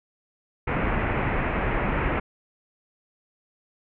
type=low-pass noise; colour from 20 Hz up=pink; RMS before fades=-25 dBFS; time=0.67-2.2 s; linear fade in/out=10 ms; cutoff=2500 Hz; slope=48 dB/octave; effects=none